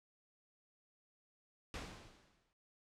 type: noise with exponential decay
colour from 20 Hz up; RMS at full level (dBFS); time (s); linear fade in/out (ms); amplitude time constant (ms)
pink; -43; 1.74-2.53; 0; 170
effects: noise-tail reverb RT60 0.6 s tail -26 dB re dry + low-pass 6000 Hz 12 dB/octave